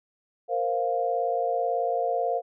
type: chord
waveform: sine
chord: Bb suspended second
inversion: none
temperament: just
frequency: 466.2 / 524.4 / 699.2 Hz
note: Bb4 / C5 / F5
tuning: 0 / +4 / +2 cents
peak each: -29 / -29 / -26 dBFS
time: 0.48-2.42 s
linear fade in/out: 50 ms
effects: none